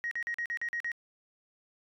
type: tone bursts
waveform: sine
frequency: 1885 Hz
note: A#6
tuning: 19 cents sharp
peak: -30 dBFS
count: 8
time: 0.04-0.917 s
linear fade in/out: 0 ms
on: 72 ms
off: 43 ms
effects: tanh soft clip ceiling -26 dBFS